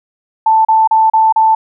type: tone bursts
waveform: sine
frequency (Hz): 883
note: A5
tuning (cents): +6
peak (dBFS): -6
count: 5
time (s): 0.46-1.55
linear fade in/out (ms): 5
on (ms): 190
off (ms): 35
effects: none